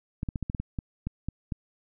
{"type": "clicks", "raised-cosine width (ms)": 5, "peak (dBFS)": -18, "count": 11, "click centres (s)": [0.231, 0.288, 0.358, 0.427, 0.499, 0.548, 0.6, 0.788, 1.07, 1.286, 1.522], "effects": []}